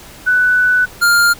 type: tone pair in turn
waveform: sine / square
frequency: 1491 / 1403.5 Hz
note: F#6 / F6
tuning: +13 / +8 cents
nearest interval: minor second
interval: 105 cents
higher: first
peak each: -9 / -9 dBFS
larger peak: neither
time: 0.26-0.86 / 1.01-1.34 s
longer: first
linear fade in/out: 20 ms
effects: pink hiss -37 dBFS RMS until 1.39 s